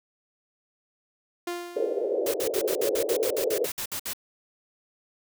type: tone with exponential decay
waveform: sawtooth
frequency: 349.2 Hz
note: F4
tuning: in tune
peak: -24 dBFS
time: 1.47-2.3 s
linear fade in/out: 5 ms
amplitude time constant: 180 ms
type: band-pass noise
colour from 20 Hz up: pink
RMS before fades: -27 dBFS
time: 1.76-3.66 s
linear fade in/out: 5 ms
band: 380 to 560 Hz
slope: 48 dB/octave
type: noise bursts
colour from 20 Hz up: white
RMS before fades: -32 dBFS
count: 14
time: 2.26-4.134 s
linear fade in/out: 5 ms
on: 80 ms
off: 58 ms
effects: none

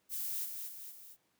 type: noise with echo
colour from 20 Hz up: violet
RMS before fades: -38 dBFS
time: 0.09-0.48 s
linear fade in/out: 50 ms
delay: 230 ms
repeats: 3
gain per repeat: -5 dB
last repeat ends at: 1.17 s
effects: pink hiss -75 dBFS RMS until 1.39 s + high-pass 150 Hz 12 dB/octave

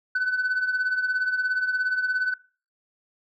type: tone with tremolo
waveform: sine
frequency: 1505 Hz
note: F#6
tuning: 29 cents sharp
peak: -17 dBFS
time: 0.15-2.34 s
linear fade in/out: 5 ms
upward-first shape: triangle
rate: 17 Hz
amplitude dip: 80%
effects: noise-tail reverb RT60 0.4 s tail -23 dB re dry + tanh soft clip ceiling -19 dBFS

